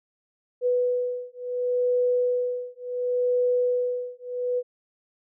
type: beating tone pair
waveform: sine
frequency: 493.9 / 494.6 Hz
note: B4 / B4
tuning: 0 / +3 cents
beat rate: 0.7 Hz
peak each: -25 dBFS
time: 0.61-4.63 s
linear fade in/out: 50 ms
effects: none